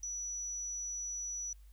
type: tone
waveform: sine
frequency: 5900 Hz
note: F#8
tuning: 6 cents flat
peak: -37 dBFS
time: 0.03-1.53 s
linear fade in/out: 2 ms
effects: added 50 Hz sine -53 dBFS peak until 1.72 s + white hiss -72 dBFS RMS until 1.72 s